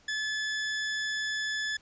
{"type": "tone", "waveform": "sawtooth", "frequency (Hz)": 1726, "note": "A6", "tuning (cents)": -34, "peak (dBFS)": -26, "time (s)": [0.08, 1.77], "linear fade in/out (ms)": 5, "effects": ["pink hiss -61 dBFS RMS until 1.81 s", "resampled to 16000 Hz"]}